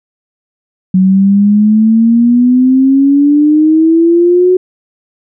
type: exponential sweep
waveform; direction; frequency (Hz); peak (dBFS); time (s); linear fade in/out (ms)
sine; up; 185 to 370; -4; 0.94-4.57; 5
effects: none